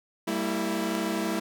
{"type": "chord", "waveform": "sawtooth", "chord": "E diminished", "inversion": "first", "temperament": "equal with one note detuned", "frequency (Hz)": [196, 228.3, 329.6], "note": ["G3", "Bb3", "E4"], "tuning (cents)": [0, -36, 0], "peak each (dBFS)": [-28, -28, -26], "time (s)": [0.27, 1.4], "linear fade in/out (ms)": 10, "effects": []}